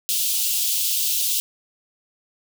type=high-pass noise; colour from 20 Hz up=white; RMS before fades=-22 dBFS; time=0.09-1.4 s; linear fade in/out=0 ms; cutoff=2800 Hz; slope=48 dB/octave; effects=none